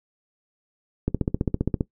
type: click train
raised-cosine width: 3 ms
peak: -9 dBFS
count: 12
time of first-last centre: 1.08-1.808 s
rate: 15.1 Hz
effects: noise-tail reverb RT60 0.1 s tail -19 dB re dry